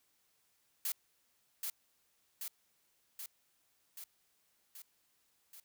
blue noise with echo, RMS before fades -36 dBFS, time 0.85-0.92 s, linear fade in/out 2 ms, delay 780 ms, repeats 6, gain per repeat -3 dB, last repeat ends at 5.6 s, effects white hiss -75 dBFS RMS until 5.64 s

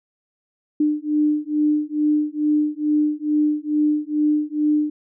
sine beating tone pair, 299.3 / 301.6 Hz, D4 / D4, +33 / +46 cents, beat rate 2.3 Hz, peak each -20 dBFS, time 0.8-4.9 s, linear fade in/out 5 ms, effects none

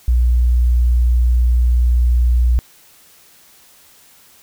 sine tone, 60.4 Hz, B1, 38 cents flat, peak -10 dBFS, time 0.08-2.59 s, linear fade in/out 0 ms, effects white hiss -48 dBFS RMS until 4.42 s

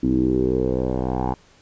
10% pulse tone with low-pass filter sweep, 63.5 Hz, B1, 49 cents sharp, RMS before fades -21 dBFS, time 0.03-1.34 s, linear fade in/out 5 ms, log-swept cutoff 280 to 840 Hz, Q 5.2, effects pink hiss -54 dBFS RMS until 1.61 s + resampled to 16000 Hz

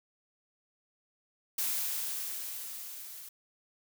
blue noise with level ramp, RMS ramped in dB -31 to -47 dBFS, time 1.58-3.29 s, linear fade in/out 5 ms, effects none

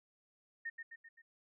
sine tone with echo, 1837 Hz, A#6, 26 cents flat, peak -38 dBFS, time 0.65-0.7 s, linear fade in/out 10 ms, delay 130 ms, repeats 4, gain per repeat -5 dB, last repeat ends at 1.22 s, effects none

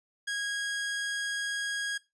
sawtooth tone, 1643 Hz, G#6, 19 cents flat, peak -27 dBFS, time 0.27-1.98 s, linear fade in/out 10 ms, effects noise-tail reverb RT60 0.2 s tail -17 dB re dry + resampled to 22050 Hz

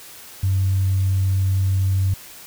sine tone, 95.4 Hz, G2, 47 cents flat, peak -15 dBFS, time 0.43-2.14 s, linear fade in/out 5 ms, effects tanh soft clip ceiling -11 dBFS + white hiss -41 dBFS RMS until 2.46 s

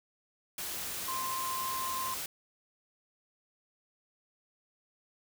sine tone in noise, 1046.5 Hz, C6, in tune, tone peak -34 dBFS, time 1.08-2.14 s, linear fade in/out 2 ms, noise white, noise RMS -38 dBFS, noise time 0.58-2.26 s, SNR +1 dB, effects none

